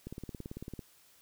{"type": "click train", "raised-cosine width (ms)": 3, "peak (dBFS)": -28, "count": 14, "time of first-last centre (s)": [0.07, 0.792], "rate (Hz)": 18, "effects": ["white hiss -63 dBFS RMS until 1.21 s"]}